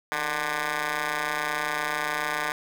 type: ring-modulated tone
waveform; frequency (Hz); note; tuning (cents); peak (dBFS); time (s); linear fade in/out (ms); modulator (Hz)
10% pulse; 147.2; D3; +4; -15; 0.12-2.52; 0; 1340
effects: none